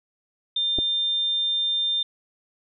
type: tone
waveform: sine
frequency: 3600 Hz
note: A7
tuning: 39 cents sharp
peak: -21 dBFS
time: 0.56-2.03 s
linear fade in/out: 5 ms
type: clicks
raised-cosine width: 2 ms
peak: -16 dBFS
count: 2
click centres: 0.786 / 0.789 s
effects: none